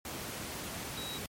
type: tone in noise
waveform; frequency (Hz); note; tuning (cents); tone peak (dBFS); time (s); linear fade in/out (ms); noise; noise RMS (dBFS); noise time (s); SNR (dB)
sine; 3855; B7; -43; -41; 0.97-1.18; 2; pink; -40; 0.05-1.26; -4
effects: high-pass 80 Hz 12 dB/octave + MP3 64 kbps